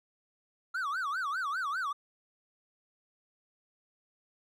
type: tone with vibrato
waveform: triangle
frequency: 1313 Hz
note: E6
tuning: 7 cents flat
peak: -29 dBFS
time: 0.74-1.93 s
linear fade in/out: 10 ms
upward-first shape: sine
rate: 5 Hz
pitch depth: 290 cents each way
effects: none